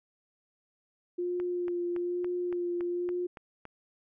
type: tone with vibrato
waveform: sine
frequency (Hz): 352.7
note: F4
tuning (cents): +17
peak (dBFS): -29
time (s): 1.18-3.27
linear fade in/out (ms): 10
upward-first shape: sine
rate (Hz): 1.1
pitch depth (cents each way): 17
type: click train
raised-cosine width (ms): 0.5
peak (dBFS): -29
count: 9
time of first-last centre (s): 1.4-3.654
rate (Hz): 3.55
effects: none